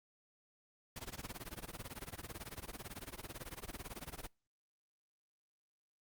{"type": "noise with tremolo", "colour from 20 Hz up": "pink", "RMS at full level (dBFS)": -44, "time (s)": [0.96, 4.27], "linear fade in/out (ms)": 2, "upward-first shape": "sine", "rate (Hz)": 18, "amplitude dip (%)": 95, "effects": ["noise-tail reverb RT60 0.3 s tail -26 dB re dry", "Opus 48 kbps"]}